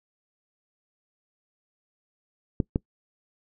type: clicks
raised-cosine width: 3 ms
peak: -10 dBFS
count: 2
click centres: 2.602 / 2.759 s
effects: noise-tail reverb RT60 0.1 s tail -24 dB re dry